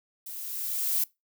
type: noise with level ramp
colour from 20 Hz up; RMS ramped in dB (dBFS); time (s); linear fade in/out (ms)
violet; -40 to -25; 0.26-1.04; 5
effects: noise-tail reverb RT60 0.2 s tail -22 dB re dry